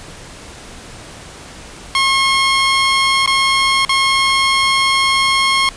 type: tone with dropouts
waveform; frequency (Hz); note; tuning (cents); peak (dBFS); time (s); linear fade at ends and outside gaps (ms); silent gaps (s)
15% pulse; 1079; C#6; -47; -5; 1.95-5.69; 1; 3.261-3.275 / 3.85-3.893
effects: pink hiss -35 dBFS RMS until 5.76 s + resampled to 22050 Hz